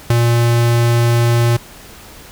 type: tone with ADSR envelope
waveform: square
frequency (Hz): 118.1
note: A#2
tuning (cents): +23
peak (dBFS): -8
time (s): 0.1-1.57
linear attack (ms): 4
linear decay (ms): 18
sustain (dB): -3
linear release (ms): 8
effects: pink hiss -38 dBFS RMS until 2.31 s